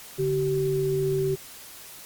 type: tone pair together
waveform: sine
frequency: 144.4 / 383.5 Hz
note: D3 / G4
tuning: -29 / -38 cents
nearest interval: octave + perfect fourth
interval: 1691 cents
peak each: -28 / -23 dBFS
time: 0.18-1.36 s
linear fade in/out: 20 ms
effects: white hiss -44 dBFS RMS until 2.05 s + Opus 48 kbps